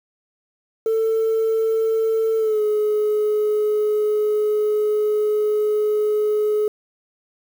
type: tone with pitch glide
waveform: sine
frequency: 445.4 to 423.6 Hz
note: A4 to G#4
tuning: +21 to +34 cents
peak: -15 dBFS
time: 0.86-6.68 s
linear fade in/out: 2 ms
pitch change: -87 cents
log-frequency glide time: 2.37-2.61 s
effects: tanh soft clip ceiling -13 dBFS + 7-bit